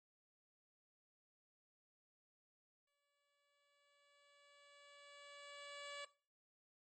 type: tone with exponential growth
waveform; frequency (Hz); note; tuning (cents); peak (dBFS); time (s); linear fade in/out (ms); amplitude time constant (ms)
10% pulse; 573; D5; -43; -38; 2.87-6.05; 5; 690
effects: noise-tail reverb RT60 0.4 s tail -18 dB re dry + MP3 32 kbps